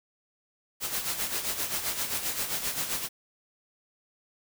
white noise with tremolo, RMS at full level -29 dBFS, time 0.8-3.09 s, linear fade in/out 50 ms, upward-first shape sine, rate 7.6 Hz, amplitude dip 60%, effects none

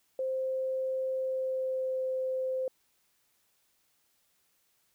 sine tone with pitch glide, 523.3 to 519.4 Hz, C5 to C5, 0 to -13 cents, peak -29 dBFS, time 0.19-2.68 s, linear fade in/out 2 ms, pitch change -13 cents, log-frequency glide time 1.12-2.05 s, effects white hiss -72 dBFS RMS until 4.94 s

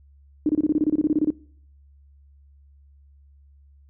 sine tone bursts, 303 Hz, D#4, 46 cents flat, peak -16 dBFS, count 15, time 0.46-1.304 s, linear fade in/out 2 ms, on 32 ms, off 26 ms, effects noise-tail reverb RT60 0.6 s tail -24 dB re dry + added 70 Hz sine -50 dBFS peak until 3.89 s

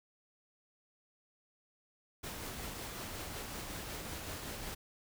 pink noise with tremolo, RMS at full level -42 dBFS, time 2.23-4.75 s, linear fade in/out 10 ms, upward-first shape triangle, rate 5.4 Hz, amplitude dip 30%, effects none

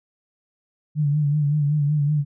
sine tone with vibrato, 147.4 Hz, D3, 7 cents sharp, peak -17 dBFS, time 0.95-2.25 s, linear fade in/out 50 ms, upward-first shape sine, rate 5.3 Hz, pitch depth 57 cents each way, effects none

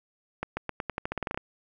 accelerating click train, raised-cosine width 0.5 ms, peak -15 dBFS, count 14, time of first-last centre 0.43-1.375 s, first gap 140 ms, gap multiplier 0.88, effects none

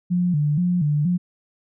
sine tone with vibrato, 162.2 Hz, E3, 28 cents flat, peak -17 dBFS, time 0.1-1.18 s, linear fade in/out 20 ms, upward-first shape square, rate 2.1 Hz, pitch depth 160 cents each way, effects none

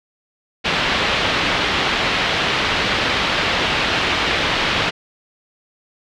white low-pass noise, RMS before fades -19 dBFS, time 0.64-4.91 s, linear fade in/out 20 ms, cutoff 3600 Hz, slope 24 dB/octave, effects none

